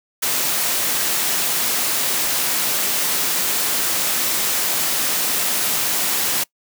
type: noise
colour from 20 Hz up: white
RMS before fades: -20 dBFS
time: 0.22-6.44 s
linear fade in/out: 10 ms
effects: noise-tail reverb RT60 0.1 s tail -24 dB re dry + high-pass 150 Hz 12 dB/octave